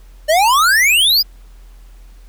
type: exponential sweep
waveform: square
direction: up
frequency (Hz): 590 to 5090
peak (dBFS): -10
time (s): 0.28-1.23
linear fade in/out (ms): 20
effects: added 42 Hz sine -37 dBFS peak until 2.28 s + pink hiss -53 dBFS RMS until 2.28 s